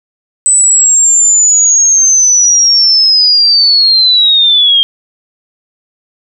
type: linear sweep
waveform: sine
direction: down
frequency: 8060 to 3191 Hz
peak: -4 dBFS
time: 0.46-4.83 s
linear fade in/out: 0 ms
effects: none